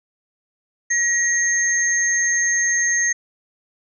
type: tone pair together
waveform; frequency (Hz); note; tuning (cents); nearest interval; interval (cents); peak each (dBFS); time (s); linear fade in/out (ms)
sine; 1900 / 6391; A#6 / G8; +33 / +33; octave + major sixth; 2100; -19; 0.9-3.13; 10
effects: none